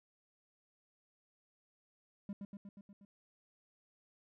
triangle tone with echo, 200 Hz, G3, 35 cents sharp, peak -37 dBFS, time 2.29-2.33 s, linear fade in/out 2 ms, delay 120 ms, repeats 6, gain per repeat -3 dB, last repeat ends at 3.05 s, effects none

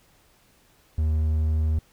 triangle tone with pitch glide, 77.78 to 78.23 Hz, D#2 to D#2, 0 to +10 cents, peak -18 dBFS, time 0.98-1.79 s, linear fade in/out 5 ms, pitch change +10 cents, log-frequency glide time 1.2-1.62 s, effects pink hiss -60 dBFS RMS until 1.92 s

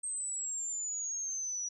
sine exponential sweep, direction down, 8372 to 5800 Hz, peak -34 dBFS, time 0.03-1.69 s, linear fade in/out 10 ms, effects none

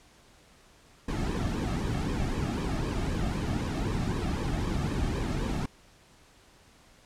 brown noise with flanger, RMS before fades -30 dBFS, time 1.08-5.66 s, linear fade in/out 5 ms, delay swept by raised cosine 1.4 to 2.08 ms, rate 3.9 Hz, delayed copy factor -0.65, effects pink hiss -58 dBFS RMS until 7.05 s + low-pass 9000 Hz 12 dB/octave

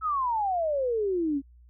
sine exponential sweep, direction down, 1324 to 267.3 Hz, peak -24 dBFS, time 0.01-1.42 s, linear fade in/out 50 ms, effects added 60 Hz sine -51 dBFS peak until 1.69 s

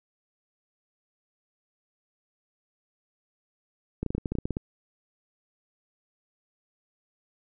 clicks, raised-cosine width 3 ms, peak -16 dBFS, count 12, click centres 4.03 / 4.063 / 4.105 / 4.15 / 4.181 / 4.258 / 4.32 / 4.353 / 4.386 / 4.455 / 4.507 / 4.569 s, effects none

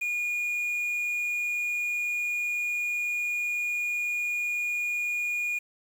triangle tone with quantisation, 2438 Hz, D#7, 36 cents flat, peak -25 dBFS, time 0.01-5.59 s, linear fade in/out 10 ms, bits 8, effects none

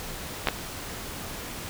clicks, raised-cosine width 0.3 ms, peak -6 dBFS, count 2, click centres 0.472 / 0.486 s, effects pink hiss -37 dBFS RMS until 1.69 s

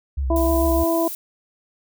sine tone with vibrato, 66.6 Hz, C2, 31 cents sharp, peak -20 dBFS, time 0.17-0.84 s, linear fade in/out 10 ms, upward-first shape sine, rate 6.6 Hz, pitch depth 87 cents each way
harmonic tone, 332.1 Hz, E4, 13 cents sharp, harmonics 1 / 2 / 3, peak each -20 / -21 / -27 dBFS, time 0.3-1.08 s, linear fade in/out 5 ms
violet noise, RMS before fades -31 dBFS, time 0.36-1.15 s, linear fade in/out 2 ms
effects none

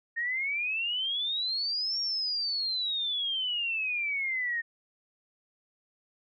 sine exponential two-way sweep, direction up then down, 1834 to 5588 to 1834 Hz, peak -28 dBFS, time 0.16-4.62 s, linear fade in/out 20 ms, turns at 2 s, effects none

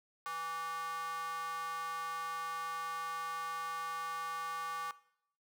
square tone with high-pass filter, 164.81 Hz, E3, in tune, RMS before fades -40 dBFS, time 0.26-4.91 s, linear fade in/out 0 ms, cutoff 1100 Hz, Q 5.6, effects noise-tail reverb RT60 0.7 s tail -19 dB re dry

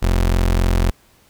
30% pulse tone, 43.73 Hz, F1, 3 cents sharp, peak -11 dBFS, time 0.02-0.91 s, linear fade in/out 10 ms, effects pink hiss -54 dBFS RMS until 1.29 s

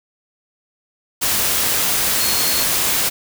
sine tone in noise, 4300 Hz, C8, 47 cents sharp, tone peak -24 dBFS, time 2.19-2.65 s, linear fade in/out 20 ms, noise white, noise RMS -18 dBFS, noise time 1.21-3.1 s, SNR -9 dB, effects none

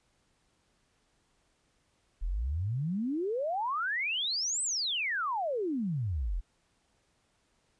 sine exponential two-way sweep, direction up then down, 36.85 to 8310 to 36.85 Hz, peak -29 dBFS, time 2.21-6.41 s, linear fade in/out 20 ms, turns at 4.62 s, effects pink hiss -72 dBFS RMS until 7.79 s + resampled to 22050 Hz

